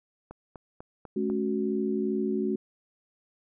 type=click train; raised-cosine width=1 ms; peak=-28 dBFS; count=5; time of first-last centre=0.31-1.3 s; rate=4.04 Hz
type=chord; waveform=sine; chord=F# minor; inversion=first; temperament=equal with one note detuned; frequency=214.6 / 277.2 / 370 Hz; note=A3 / C#4 / F#4; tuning=-43 / 0 / 0 cents; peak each=-29 / -32 / -29 dBFS; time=1.16-2.56 s; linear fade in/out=5 ms
effects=none